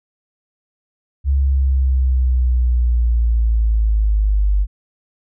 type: linear sweep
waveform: sine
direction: down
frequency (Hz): 69.3 to 49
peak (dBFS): -12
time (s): 1.24-4.67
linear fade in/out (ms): 50
effects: none